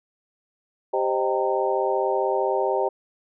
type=harmonic tone with a mistuned harmonic; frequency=130.81 Hz; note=C3; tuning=in tune; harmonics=3 / 4 / 5 / 6 / 7; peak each=-25 / -26 / -27 / -28 / -28 dBFS; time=0.93-2.89 s; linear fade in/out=10 ms; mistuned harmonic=5; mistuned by=-96 cents; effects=none